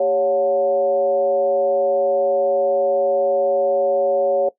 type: tone with frequency modulation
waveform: sine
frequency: 558 Hz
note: C#5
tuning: 11 cents sharp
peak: -14 dBFS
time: 0-4.49 s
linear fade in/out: 5 ms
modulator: 164 Hz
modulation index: 0.62
effects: noise-tail reverb RT60 0.1 s tail -17 dB re dry